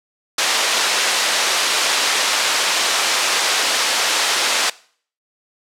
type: band-pass noise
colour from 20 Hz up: white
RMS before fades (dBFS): -18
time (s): 0.38-4.7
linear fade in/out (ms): 5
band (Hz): 490 to 5500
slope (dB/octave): 12
effects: noise-tail reverb RT60 0.5 s tail -21 dB re dry + low-pass 12000 Hz 12 dB/octave